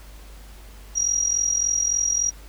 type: tone with amplitude modulation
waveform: sine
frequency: 5730 Hz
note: F8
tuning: 44 cents sharp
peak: -16 dBFS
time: 0.95-2.31 s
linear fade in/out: 20 ms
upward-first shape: sine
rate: 43.5 Hz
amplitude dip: 75%
effects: added 50 Hz sine -41 dBFS peak until 2.48 s + pink hiss -49 dBFS RMS until 2.48 s